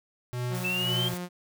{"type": "tone with tremolo", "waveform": "square", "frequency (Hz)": 123.47, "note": "B2", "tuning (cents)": 0, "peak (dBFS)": -29, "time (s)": [0.33, 1.14], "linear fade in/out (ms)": 0, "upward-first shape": "sine", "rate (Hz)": 1.9, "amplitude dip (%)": 80}
{"type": "tone with pitch glide", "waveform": "sawtooth", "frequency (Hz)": [181.7, 178.06], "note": ["F#3", "F3"], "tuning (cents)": [-31, 34], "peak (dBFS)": -29, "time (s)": [0.49, 1.29], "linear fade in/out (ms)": 50, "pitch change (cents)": -35, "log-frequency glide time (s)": [0.77, 1.03]}
{"type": "high-pass noise", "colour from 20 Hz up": "white", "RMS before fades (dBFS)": -42, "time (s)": [0.54, 1.18], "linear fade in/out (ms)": 10, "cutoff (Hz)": 1000, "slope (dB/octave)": 12}
{"type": "linear sweep", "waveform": "sine", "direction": "up", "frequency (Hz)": [2619, 3204], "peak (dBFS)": -27, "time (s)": [0.64, 1.09], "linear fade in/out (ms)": 10}
{"effects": []}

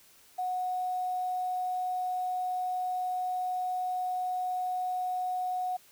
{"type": "tone with quantisation", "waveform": "sine", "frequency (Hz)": 733, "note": "F#5", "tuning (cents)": -16, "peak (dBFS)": -29, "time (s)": [0.38, 5.77], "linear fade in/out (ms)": 10, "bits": 9, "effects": ["white hiss -59 dBFS RMS until 5.91 s"]}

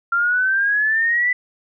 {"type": "exponential sweep", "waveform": "sine", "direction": "up", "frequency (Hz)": [1375, 2000], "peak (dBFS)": -15, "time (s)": [0.12, 1.33], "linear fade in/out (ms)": 5, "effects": []}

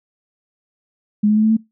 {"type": "tone with pitch steps", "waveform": "sine", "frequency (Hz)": [209.2, 212.4, 215.6, 218.8, 222.2], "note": ["G#3", "G#3", "A3", "A3", "A3"], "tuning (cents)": [13, 39, -35, -9, 17], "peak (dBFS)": -11, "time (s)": [1.23, 1.57], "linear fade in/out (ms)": 10, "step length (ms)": 68, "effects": ["noise-tail reverb RT60 0.2 s tail -23 dB re dry"]}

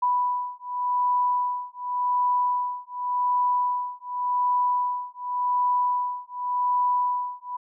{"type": "beating tone pair", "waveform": "sine", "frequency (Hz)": [987.8, 988.68], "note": ["B5", "B5"], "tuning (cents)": [0, 2], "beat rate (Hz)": 0.88, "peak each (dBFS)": -25, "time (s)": [0.02, 7.57], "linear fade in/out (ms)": 10, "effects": []}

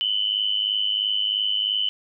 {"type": "tone pair together", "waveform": "sine", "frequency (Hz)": [2960, 3063], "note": ["F#7", "G7"], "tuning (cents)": [0, -41], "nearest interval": "minor second", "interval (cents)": 59, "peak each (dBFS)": [-23, -24], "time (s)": [0.01, 1.89], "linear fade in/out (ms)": 0, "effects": []}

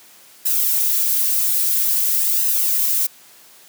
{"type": "noise with flanger", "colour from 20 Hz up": "violet", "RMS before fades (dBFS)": -18, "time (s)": [0.45, 3.07], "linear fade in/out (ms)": 10, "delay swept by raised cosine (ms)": [0.88, 5.18], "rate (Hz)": 0.5, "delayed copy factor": -0.6, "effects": ["white hiss -47 dBFS RMS until 3.68 s", "high-pass 150 Hz 12 dB/octave"]}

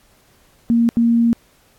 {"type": "tone bursts at uneven times", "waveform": "sine", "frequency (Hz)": 233.1, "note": "A#3", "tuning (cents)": 0, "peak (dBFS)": -11, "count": 2, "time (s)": [[0.7, 0.89], [0.97, 1.33]], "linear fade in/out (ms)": 0, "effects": ["pink hiss -55 dBFS RMS until 1.78 s", "AAC 64 kbps"]}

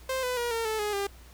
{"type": "tone with pitch steps", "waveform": "sawtooth", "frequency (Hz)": [523.3, 500.2, 478.2, 457.1, 437, 417.7, 399.3], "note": ["C5", "B4", "A#4", "A#4", "A4", "G#4", "G4"], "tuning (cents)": [0, 22, 44, -34, -12, 10, 32], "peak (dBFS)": -24, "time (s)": [0.09, 1.07], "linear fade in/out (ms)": 5, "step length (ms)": 140, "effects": ["added 60 Hz sine -49 dBFS peak until 1.33 s", "pink hiss -55 dBFS RMS until 1.33 s"]}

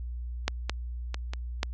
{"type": "clicks", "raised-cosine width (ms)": 0.2, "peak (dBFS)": [-8, -11, -16, -18, -9], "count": 5, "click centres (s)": [0.48, 0.696, 1.144, 1.335, 1.631], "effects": ["added 60 Hz sine -33 dBFS peak until 1.73 s", "low-pass 7000 Hz 12 dB/octave"]}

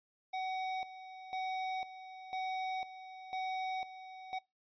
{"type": "tone with tremolo", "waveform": "square", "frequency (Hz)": 752, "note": "F#5", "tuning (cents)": 28, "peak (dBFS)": -36, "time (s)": [0.33, 4.39], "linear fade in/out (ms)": 10, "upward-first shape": "square", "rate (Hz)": 1, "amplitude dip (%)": 75, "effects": ["noise-tail reverb RT60 0.2 s tail -22 dB re dry", "resampled to 11025 Hz"]}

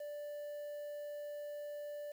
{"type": "tone with quantisation", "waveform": "triangle", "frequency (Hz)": 587.3, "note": "D5", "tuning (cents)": 0, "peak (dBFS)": -40, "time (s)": [0, 2.12], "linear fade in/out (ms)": 5, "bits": 10, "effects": []}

